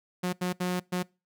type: tone bursts at uneven times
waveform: sawtooth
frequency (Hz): 180.5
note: F#3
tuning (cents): -43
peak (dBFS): -23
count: 4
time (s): 0.23-0.33 / 0.41-0.53 / 0.6-0.8 / 0.92-1.03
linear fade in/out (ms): 10
effects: noise-tail reverb RT60 0.3 s tail -25 dB re dry